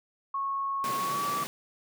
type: tone with pitch glide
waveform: sine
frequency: 1098 to 1153.3 Hz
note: C#6 to D6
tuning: -17 to -32 cents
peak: -28 dBFS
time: 0.34-1.44 s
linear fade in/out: 5 ms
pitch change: +85 cents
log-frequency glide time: 0.97-1.29 s
type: high-pass noise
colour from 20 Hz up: pink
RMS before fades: -37 dBFS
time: 0.84-1.47 s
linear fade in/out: 0 ms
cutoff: 130 Hz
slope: 48 dB/octave
effects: none